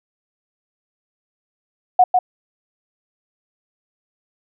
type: tone with echo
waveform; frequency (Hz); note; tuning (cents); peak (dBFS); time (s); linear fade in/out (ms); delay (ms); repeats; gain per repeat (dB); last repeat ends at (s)
sine; 731; F#5; -21; -7; 1.99-2.04; 5; 150; 1; -4; 2.19
effects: none